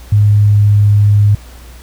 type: tone with pitch glide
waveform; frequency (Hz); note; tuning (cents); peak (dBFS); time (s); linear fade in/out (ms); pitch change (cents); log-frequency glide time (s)
sine; 103.83 to 103.17; G#2 to G#2; 0 to -11; -5; 0.12-1.35; 5; -11; 0.31-0.75
effects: added 60 Hz sine -33 dBFS peak until 1.82 s + pink hiss -40 dBFS RMS until 1.82 s